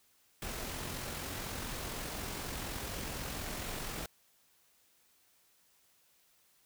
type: noise with amplitude modulation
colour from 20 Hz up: pink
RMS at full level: -39 dBFS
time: 0.42-4.06 s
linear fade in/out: 2 ms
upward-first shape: sine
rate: 44.1 Hz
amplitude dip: 30%
effects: white hiss -69 dBFS RMS until 6.65 s